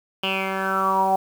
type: tone with low-pass filter sweep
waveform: 10% pulse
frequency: 191.7 Hz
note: G3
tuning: 38 cents flat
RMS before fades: -22 dBFS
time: 0.23-1.16 s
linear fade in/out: 5 ms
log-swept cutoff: 3000 to 760 Hz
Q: 8.3
effects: 7-bit